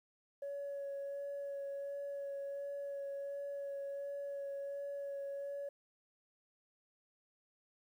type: tone with vibrato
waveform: sine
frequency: 561 Hz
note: C#5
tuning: 21 cents sharp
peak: -38 dBFS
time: 0.42-5.69 s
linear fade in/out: 5 ms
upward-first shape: sine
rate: 1.4 Hz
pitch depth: 12 cents each way
effects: tanh soft clip ceiling -37 dBFS + 12-bit